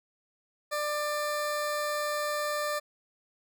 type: tone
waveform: 20% pulse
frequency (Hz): 594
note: D5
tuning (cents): +20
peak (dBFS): -24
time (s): 0.71-2.8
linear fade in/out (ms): 20
effects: none